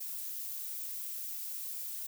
violet noise, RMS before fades -40 dBFS, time 0-2.07 s, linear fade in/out 10 ms, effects none

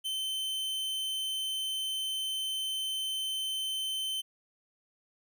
45% pulse tone, 3080 Hz, G7, 31 cents flat, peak -31 dBFS, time 0.04-4.22 s, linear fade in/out 20 ms, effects none

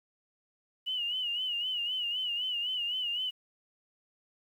sine tone with vibrato, 2925 Hz, F#7, 21 cents flat, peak -30 dBFS, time 0.86-3.31 s, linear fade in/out 20 ms, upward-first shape sine, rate 3.9 Hz, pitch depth 80 cents each way, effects 10-bit

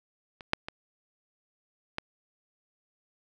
clicks, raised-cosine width 0.3 ms, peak -27 / -7 / -20 / -15 dBFS, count 4, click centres 0.408 / 0.534 / 0.685 / 1.984 s, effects none

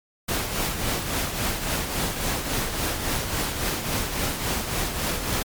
pink noise with tremolo, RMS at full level -24 dBFS, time 0.28-5.43 s, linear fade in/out 10 ms, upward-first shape triangle, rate 3.6 Hz, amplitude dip 55%, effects MP3 96 kbps

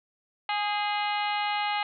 harmonic tone with a mistuned harmonic, 415.1 Hz, G#4, 1 cent flat, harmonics 2 / 3 / 4 / 5 / 6 / 7 / 8 / 9 / 10, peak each -28 / -35 / -39 / -34 / -38 / -36 / -43 / -45 / -42 dBFS, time 0.49-1.83 s, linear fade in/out 2 ms, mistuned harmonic 4, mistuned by -37 cents, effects none

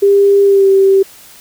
sine tone with pitch glide, 399.6 to 388.4 Hz, G4 to G4, +33 to -16 cents, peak -5 dBFS, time 0.02-1.03 s, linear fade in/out 10 ms, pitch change -49 cents, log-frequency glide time 0.44-0.69 s, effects white hiss -39 dBFS RMS until 1.4 s

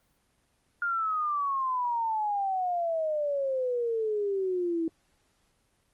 sine exponential sweep, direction down, 1420 to 322.8 Hz, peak -26 dBFS, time 0.82-4.88 s, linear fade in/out 2 ms, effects pink hiss -70 dBFS RMS until 5.93 s + Opus 24 kbps

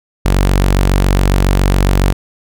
sawtooth tone, 47.23 Hz, F#1, 36 cents sharp, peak -5 dBFS, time 0.25-2.13 s, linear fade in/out 10 ms, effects none

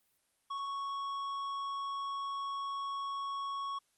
sine tone with tanh clipping, 1108.7 Hz, C#6, in tune, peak -37 dBFS, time 0.5-3.79 s, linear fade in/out 10 ms, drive 9 dB, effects white hiss -75 dBFS RMS until 3.97 s + Opus 32 kbps

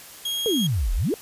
40% pulse tone, 3272 Hz, G#7, 26 cents flat, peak -24 dBFS, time 0.25-0.67 s, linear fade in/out 5 ms
sine exponential two-way sweep, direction down then up, 483.7 to 36.28 to 483.7 Hz, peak -20 dBFS, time 0.46-1.14 s, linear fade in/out 0 ms, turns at 0.94 s
effects white hiss -43 dBFS RMS until 1.21 s + resampled to 32000 Hz

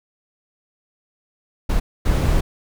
brown noise bursts at uneven times, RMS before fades -17 dBFS, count 2, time 1.69-1.8 / 2.05-2.41 s, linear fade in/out 10 ms, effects none

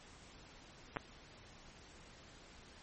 clicks, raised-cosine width 0.5 ms, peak -24 / -21 dBFS, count 2, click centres 0.962 / 0.969 s, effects pink hiss -58 dBFS RMS until 2.82 s + MP3 32 kbps

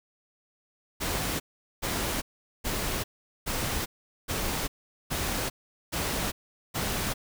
pink noise bursts, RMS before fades -30 dBFS, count 8, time 1-7.14 s, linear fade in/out 20 ms, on 400 ms, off 420 ms, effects none

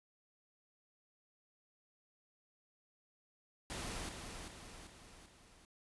pink noise with echo, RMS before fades -43 dBFS, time 3.7-4.09 s, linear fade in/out 0 ms, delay 390 ms, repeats 4, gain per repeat -5 dB, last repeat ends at 5.65 s, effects resampled to 24000 Hz

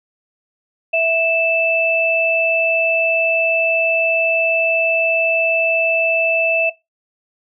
sine tone pair together, 657 / 2637 Hz, E5 / E7, -6 / 0 cents, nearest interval 2 octaves, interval 2406 cents, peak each -16 dBFS, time 0.93-6.7 s, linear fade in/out 10 ms, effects noise-tail reverb RT60 0.2 s tail -19 dB re dry

